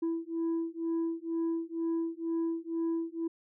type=beating tone pair; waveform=sine; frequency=329.9 / 332 Hz; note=E4 / E4; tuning=+1 / +12 cents; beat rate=2.1 Hz; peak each=-31 dBFS; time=0.02-3.28 s; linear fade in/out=10 ms; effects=tanh soft clip ceiling -27 dBFS